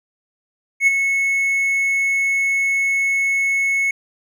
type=tone with ADSR envelope; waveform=triangle; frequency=2196 Hz; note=C#7; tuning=17 cents flat; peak=-7 dBFS; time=0.8-3.91 s; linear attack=71 ms; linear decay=21 ms; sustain=-7 dB; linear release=4 ms; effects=none